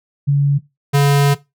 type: tone pair in turn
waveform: sine / square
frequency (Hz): 141.8 / 141.8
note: C#3 / C#3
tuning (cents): +40 / +40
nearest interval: unison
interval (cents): 0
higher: neither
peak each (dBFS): -10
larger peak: neither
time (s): 0.27-0.59 / 0.93-1.35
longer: second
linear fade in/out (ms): 20
effects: noise-tail reverb RT60 0.2 s tail -17 dB re dry